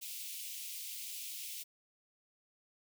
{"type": "high-pass noise", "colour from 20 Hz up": "white", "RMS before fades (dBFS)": -44, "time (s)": [0.01, 1.64], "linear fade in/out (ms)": 20, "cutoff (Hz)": 2300, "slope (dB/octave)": 48, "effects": []}